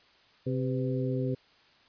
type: harmonic tone with a mistuned harmonic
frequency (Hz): 130.81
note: C3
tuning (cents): 0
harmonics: 1 / 2 / 3 / 4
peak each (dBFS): -30 / -33 / -35 / -36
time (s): 0.46-1.35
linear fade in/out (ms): 10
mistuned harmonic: 4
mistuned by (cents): -63
effects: white hiss -61 dBFS RMS until 1.88 s + resampled to 11025 Hz